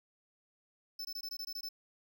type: tone bursts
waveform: square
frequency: 5270 Hz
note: E8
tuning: 1 cent flat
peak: -39 dBFS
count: 9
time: 0.99-1.689 s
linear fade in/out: 5 ms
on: 59 ms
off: 21 ms
effects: none